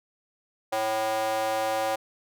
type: tone with high-pass filter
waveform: square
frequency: 110 Hz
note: A2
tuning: in tune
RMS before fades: -27 dBFS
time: 0.72-1.96 s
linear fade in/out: 10 ms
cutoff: 650 Hz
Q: 5.3
effects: none